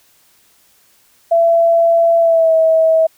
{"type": "tone with pitch glide", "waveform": "sine", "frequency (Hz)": [671, 645.5], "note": ["E5", "E5"], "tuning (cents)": [31, -37], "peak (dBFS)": -8, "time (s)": [1.31, 3.07], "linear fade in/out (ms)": 10, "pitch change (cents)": -68, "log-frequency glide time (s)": [2.19, 2.54], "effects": ["white hiss -53 dBFS RMS until 3.17 s"]}